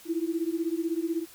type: beating tone pair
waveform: sine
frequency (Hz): 323.7 / 339.7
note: E4 / F4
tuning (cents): -31 / -48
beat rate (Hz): 16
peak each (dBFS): -29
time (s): 0.05-1.26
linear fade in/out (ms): 50
effects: white hiss -51 dBFS RMS until 1.34 s + MP3 96 kbps